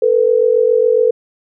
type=tone pair together; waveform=sine; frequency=446.6 / 493.9 Hz; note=A4 / B4; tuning=+26 / 0 cents; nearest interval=major second; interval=174 cents; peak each=-12 dBFS; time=0.02-1.11 s; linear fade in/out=5 ms; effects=none